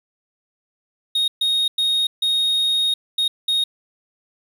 triangle tone bursts at uneven times, 3729 Hz, A#7, in tune, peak -15 dBFS, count 6, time 1.15-1.28 / 1.41-1.68 / 1.78-2.07 / 2.22-2.94 / 3.18-3.28 / 3.48-3.64 s, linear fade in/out 5 ms, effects 8-bit

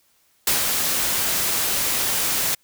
white noise with ADSR envelope, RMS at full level -18 dBFS, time 0.47-2.55 s, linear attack 4 ms, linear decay 120 ms, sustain -4 dB, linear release 8 ms, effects white hiss -62 dBFS RMS until 2.63 s

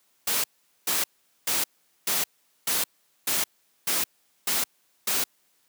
white noise bursts, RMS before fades -25 dBFS, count 9, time 0.27-5.24 s, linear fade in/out 5 ms, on 170 ms, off 430 ms, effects white hiss -67 dBFS RMS until 5.68 s + high-pass 150 Hz 12 dB/octave

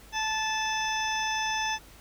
harmonic tone, 874 Hz, A5, 12 cents flat, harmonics 1 / 2 / 3 / 4 / 6 / 7, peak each -30 / -33 / -35 / -36 / -38 / -38 dBFS, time 0.12-1.79 s, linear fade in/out 50 ms, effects added 50 Hz sine -53 dBFS peak until 2 s + pink hiss -53 dBFS RMS until 2 s

